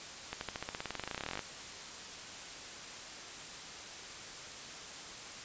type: accelerating click train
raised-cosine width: 0.3 ms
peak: -21 dBFS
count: 26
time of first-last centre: 0.33-1.393 s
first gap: 81 ms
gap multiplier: 0.94
effects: white hiss -46 dBFS RMS until 5.44 s + resampled to 16000 Hz